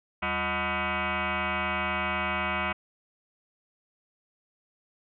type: tone with frequency modulation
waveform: sine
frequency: 622 Hz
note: D#5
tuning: 1 cent flat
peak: -26 dBFS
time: 0.22-2.73 s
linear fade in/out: 10 ms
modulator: 272 Hz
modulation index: 7.6
effects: none